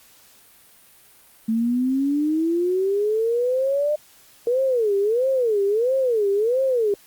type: exponential sweep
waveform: sine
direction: up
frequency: 220 to 608 Hz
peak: -18 dBFS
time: 1.48-3.96 s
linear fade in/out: 10 ms
type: tone with vibrato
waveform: sine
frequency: 460 Hz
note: A#4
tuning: 23 cents flat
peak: -17 dBFS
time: 4.47-6.94 s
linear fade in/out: 2 ms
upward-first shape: sine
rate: 1.5 Hz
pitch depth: 260 cents each way
effects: white hiss -52 dBFS RMS until 7.06 s + Opus 48 kbps